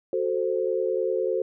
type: chord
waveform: sine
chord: F# diminished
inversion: none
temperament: equal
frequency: 370 / 440 / 523.3 Hz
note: F#4 / A4 / C5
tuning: 0 / 0 / 0 cents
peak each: -27 dBFS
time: 0.13-1.42 s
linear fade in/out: 2 ms
effects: none